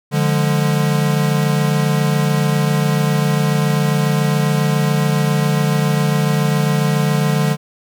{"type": "chord", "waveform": "square", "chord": "D diminished", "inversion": "none", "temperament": "equal with one note detuned", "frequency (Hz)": [147.34, 174.61, 207.7], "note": ["D3", "F3", "Ab3"], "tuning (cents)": [6, 0, 0], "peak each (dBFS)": [-16, -21, -22], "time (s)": [0.11, 7.57], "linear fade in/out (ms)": 50, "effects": []}